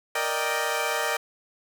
15% pulse chord, Eb major seventh, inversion second, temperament equal, 466.2 / 587.3 / 622.3 / 784 Hz, Bb4 / D5 / Eb5 / G5, 0 / 0 / 0 / 0 cents, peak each -24 dBFS, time 0.15-1.17 s, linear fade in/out 5 ms, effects none

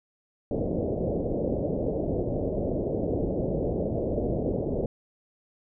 white low-pass noise, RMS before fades -28 dBFS, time 0.51-4.86 s, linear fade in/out 2 ms, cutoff 600 Hz, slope 48 dB/octave, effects none

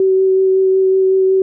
sine tone with vibrato, 380 Hz, F#4, 46 cents sharp, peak -9 dBFS, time 0-1.42 s, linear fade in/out 2 ms, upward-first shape sine, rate 5.4 Hz, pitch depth 10 cents each way, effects none

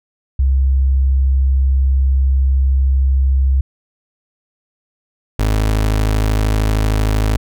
sine / 30% pulse tone pair in turn, 66.6 / 53.01 Hz, C2 / G#1, +31 / +36 cents, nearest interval major third, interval 395 cents, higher first, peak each -10 dBFS, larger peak neither, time 0.39-3.61 / 5.39-7.37 s, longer first, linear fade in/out 5 ms, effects none

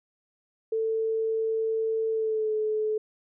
sine tone with pitch glide, 444.9 to 430.7 Hz, A4 to A4, +19 to -37 cents, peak -24 dBFS, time 0.72-2.98 s, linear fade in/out 5 ms, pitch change -56 cents, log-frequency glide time 2.11-2.53 s, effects none

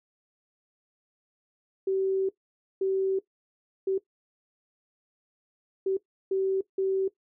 sine tone bursts at uneven times, 383.9 Hz, G4, 36 cents flat, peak -23 dBFS, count 6, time 1.87-2.29 / 2.81-3.19 / 3.87-3.98 / 5.86-5.97 / 6.31-6.61 / 6.78-7.08 s, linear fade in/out 5 ms, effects noise-tail reverb RT60 0.1 s tail -17 dB re dry

